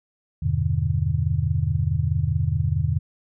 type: chord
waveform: sine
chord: E minor seventh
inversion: none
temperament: just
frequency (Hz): 82.41 / 98.89 / 123.61 / 148.33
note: E2 / G2 / B2 / D3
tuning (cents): 0 / +16 / +2 / +18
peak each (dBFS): -25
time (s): 0.42-2.99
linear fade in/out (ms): 10
effects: none